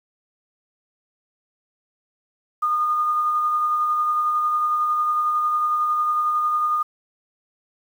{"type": "tone with tremolo", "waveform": "sine", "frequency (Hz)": 1222, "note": "D#6", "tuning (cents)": -32, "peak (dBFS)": -17, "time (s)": [2.62, 6.83], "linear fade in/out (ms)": 10, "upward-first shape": "sine", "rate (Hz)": 11, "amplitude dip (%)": 25, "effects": ["8-bit"]}